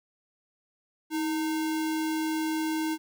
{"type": "tone with sample-and-hold", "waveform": "sine", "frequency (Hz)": 316.8, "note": "D#4", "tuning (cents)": 31, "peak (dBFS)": -26, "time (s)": [1.1, 2.98], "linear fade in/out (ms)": 50, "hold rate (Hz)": 1225, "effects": []}